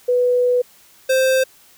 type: tone pair in turn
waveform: sine / square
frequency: 493.9 / 523.3 Hz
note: B4 / C5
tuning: 0 / 0 cents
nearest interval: minor second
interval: 100 cents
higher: second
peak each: -13 / -14 dBFS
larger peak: first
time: 0.08-0.62 / 1.09-1.44 s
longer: first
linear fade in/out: 10 ms
effects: white hiss -50 dBFS RMS until 1.77 s